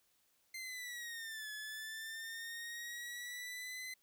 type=linear two-way sweep; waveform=sawtooth; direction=down then up; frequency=2093 to 1707 to 2040 Hz; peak=-40 dBFS; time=0.54-3.94 s; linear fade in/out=5 ms; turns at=1.51 s; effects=white hiss -75 dBFS RMS until 4.02 s